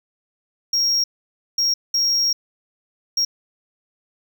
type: tone bursts at uneven times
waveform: triangle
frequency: 5588 Hz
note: F8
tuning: in tune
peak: -15 dBFS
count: 4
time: 0.73-1.04 / 1.58-1.74 / 1.94-2.33 / 3.17-3.25 s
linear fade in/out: 5 ms
effects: none